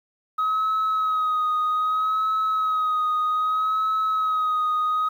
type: tone with vibrato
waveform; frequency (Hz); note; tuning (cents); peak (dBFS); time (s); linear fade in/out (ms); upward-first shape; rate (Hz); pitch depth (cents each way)
sine; 1267; D#6; +31; -18; 0.38-5.09; 10; sine; 0.63; 33
effects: tanh soft clip ceiling -18 dBFS + 9-bit